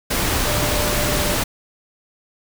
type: tone in noise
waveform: sine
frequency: 594 Hz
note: D5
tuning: 20 cents sharp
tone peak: -26 dBFS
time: 0.46-1.35 s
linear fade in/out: 10 ms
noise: pink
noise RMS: -20 dBFS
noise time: 0.1-1.44 s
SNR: -9 dB
effects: none